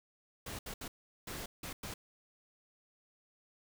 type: noise bursts at uneven times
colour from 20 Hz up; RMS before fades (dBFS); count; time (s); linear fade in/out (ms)
pink; -43; 6; 0.46-0.59 / 0.66-0.74 / 0.81-0.88 / 1.27-1.46 / 1.63-1.73 / 1.83-1.94; 5
effects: none